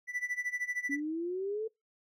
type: tone with tremolo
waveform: triangle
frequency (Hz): 1975.5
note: B6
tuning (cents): 0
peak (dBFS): -28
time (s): 0.07-1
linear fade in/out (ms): 50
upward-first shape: sine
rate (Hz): 13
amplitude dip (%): 90
type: exponential sweep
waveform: sine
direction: up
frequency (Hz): 277.2 to 450.4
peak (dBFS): -32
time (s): 0.89-1.68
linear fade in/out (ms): 10
effects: noise-tail reverb RT60 0.2 s tail -24 dB re dry